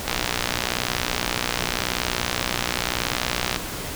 click train, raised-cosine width 0.2 ms, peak -4 dBFS, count 213, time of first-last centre 0.08-3.561 s, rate 60.9 Hz, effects pink hiss -31 dBFS RMS until 3.95 s

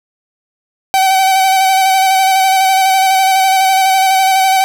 45% pulse tone with vibrato, 764 Hz, G5, 45 cents flat, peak -8 dBFS, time 0.94-4.64 s, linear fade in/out 0 ms, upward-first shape square, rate 12 Hz, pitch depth 20 cents each way, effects none

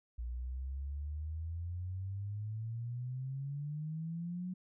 sine exponential sweep, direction up, 58.27 to 185 Hz, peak -37 dBFS, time 0.18-4.54 s, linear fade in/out 10 ms, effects none

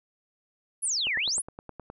sine exponential two-way sweep, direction down then up, 11170 to 1687 to 11170 Hz, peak -25 dBFS, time 0.82-1.42 s, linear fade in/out 20 ms, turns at 1.16 s
click train, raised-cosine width 1 ms, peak -26 dBFS, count 9, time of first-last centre 1.07-1.901 s, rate 9.63 Hz
effects none

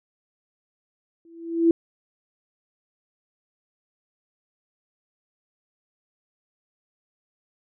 sine tone with exponential growth, 333.2 Hz, E4, 19 cents sharp, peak -11 dBFS, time 1.25-1.71 s, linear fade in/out 2 ms, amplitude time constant 100 ms, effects none

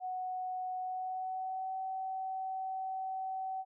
sine tone with pitch glide, 740 to 759.9 Hz, F#5 to F#5, 0 to +46 cents, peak -35 dBFS, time 0-3.65 s, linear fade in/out 50 ms, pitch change +46 cents, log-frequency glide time 0.8-1.77 s, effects none

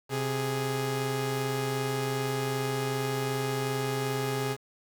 sawtooth tone pair together, 130.89 / 415.3 Hz, C3 / G#4, +1 / 0 cents, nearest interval octave + minor sixth, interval 1999 cents, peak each -27 / -27 dBFS, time 0.09-4.57 s, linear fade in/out 50 ms, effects 8-bit

